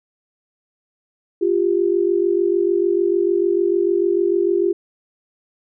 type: tone pair together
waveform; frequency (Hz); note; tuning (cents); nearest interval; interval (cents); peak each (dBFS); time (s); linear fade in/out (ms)
sine; 349.2 / 395.9; F4 / G4; 0 / +17; major second; 217; -17 / -18; 1.41-4.73; 10
effects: none